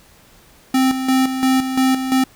square tone with tremolo, 261.6 Hz, C4, in tune, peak -13 dBFS, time 0.74-2.24 s, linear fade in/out 5 ms, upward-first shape square, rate 2.9 Hz, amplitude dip 60%, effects pink hiss -49 dBFS RMS until 2.35 s

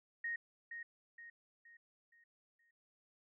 sine tone with echo, 1864.7 Hz, A#6, in tune, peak -37 dBFS, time 0.24-0.36 s, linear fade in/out 5 ms, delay 470 ms, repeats 5, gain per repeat -7 dB, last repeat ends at 2.71 s, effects none

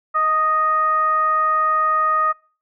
sine tone with frequency modulation, 1244.5 Hz, D#6, in tune, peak -15 dBFS, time 0.14-2.33 s, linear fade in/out 20 ms, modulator 616 Hz, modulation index 0.41, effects noise-tail reverb RT60 0.4 s tail -26 dB re dry

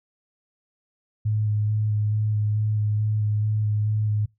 sine tone with vibrato, 106.3 Hz, G#2, 41 cents sharp, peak -20 dBFS, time 1.25-4.26 s, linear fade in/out 10 ms, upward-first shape square, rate 2.3 Hz, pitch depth 13 cents each way, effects noise-tail reverb RT60 0.2 s tail -23 dB re dry

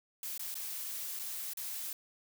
blue noise with dropouts, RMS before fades -40 dBFS, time 0.23-1.93 s, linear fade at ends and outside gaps 2 ms, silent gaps 0.378-0.394 / 0.543-0.553 / 1.191-1.195 / 1.535-1.571 s, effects none

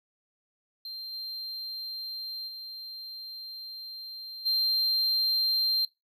triangle tone with level steps, 4162 Hz, C8, 10 cents flat, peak -35 / -33 / -37 / -22 dBFS, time 0.85-5.85 s, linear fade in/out 2 ms, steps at 1.12 / 2.47 / 4.45 s, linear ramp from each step 20 ms, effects noise-tail reverb RT60 0.2 s tail -20 dB re dry

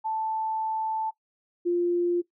sine tone pair in turn, 880 / 349.2 Hz, A5 / F4, 0 / 0 cents, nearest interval octave + major third, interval 1600 cents, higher first, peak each -26 / -21 dBFS, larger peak second, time 0.04-1.11 / 1.65-2.22 s, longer first, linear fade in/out 20 ms, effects noise-tail reverb RT60 0.1 s tail -17 dB re dry

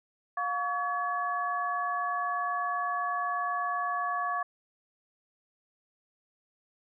sine tone cluster, 711 / 1132 / 1702 Hz, F5 / C#6 / G#6, +31 / +36 / +42 cents, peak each -34 / -30 / -36 dBFS, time 0.37-4.43 s, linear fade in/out 5 ms, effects none

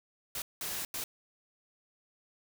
white noise bursts at uneven times, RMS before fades -37 dBFS, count 3, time 0.35-0.42 / 0.61-0.85 / 0.94-1.04 s, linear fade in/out 2 ms, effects none

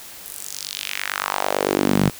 sawtooth tone with high-pass filter sweep, 49 Hz, G1, in tune, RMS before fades -23 dBFS, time 0.25-2.1 s, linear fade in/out 10 ms, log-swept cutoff 12000 to 150 Hz, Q 2.3, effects white hiss -39 dBFS RMS until 2.19 s

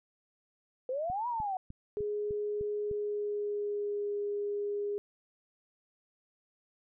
sine exponential two-way sweep, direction up then down, 493.9 to 987.8 to 733 Hz, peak -31 dBFS, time 0.89-1.57 s, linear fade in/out 2 ms, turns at 1.28 s
click train, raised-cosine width 5 ms, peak -32 dBFS, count 7, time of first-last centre 1.1-2.913 s, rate 3.31 Hz
sine tone with pitch glide, 416.5 to 409.6 Hz, G#4 to G#4, +5 to -24 cents, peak -31 dBFS, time 1.97-4.98 s, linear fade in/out 0 ms, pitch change -29 cents, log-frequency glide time 2.84-4.16 s
effects none

